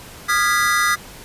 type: chord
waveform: square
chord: F half-diminished seventh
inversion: third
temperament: equal with one note detuned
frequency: 1224.5 / 1396.9 / 1661.2 / 1975.5 Hz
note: Eb6 / F6 / Ab6 / Cb7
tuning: -28 / 0 / 0 / 0 cents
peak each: -20 / -24 / -23 / -21 dBFS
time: 0.28-0.96 s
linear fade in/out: 20 ms
effects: pink hiss -39 dBFS RMS until 1.24 s + resampled to 32000 Hz